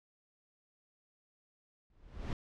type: noise with exponential growth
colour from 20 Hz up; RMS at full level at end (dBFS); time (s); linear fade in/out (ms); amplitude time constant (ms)
brown; -31; 1.9-2.33; 1; 92
effects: low-pass 5000 Hz 12 dB/octave